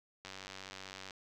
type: click train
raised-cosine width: 0.2 ms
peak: -28 dBFS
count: 83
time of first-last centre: 0.25-1.108 s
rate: 95.6 Hz
effects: none